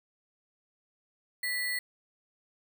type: tone with sample-and-hold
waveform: sine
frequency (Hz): 1970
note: B6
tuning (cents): -5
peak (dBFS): -29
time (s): 1.43-1.79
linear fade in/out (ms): 5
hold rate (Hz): 6300
effects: none